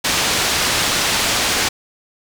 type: low-pass noise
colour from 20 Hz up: white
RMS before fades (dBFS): -18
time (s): 0.04-1.69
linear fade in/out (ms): 10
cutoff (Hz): 5700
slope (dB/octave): 12
effects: none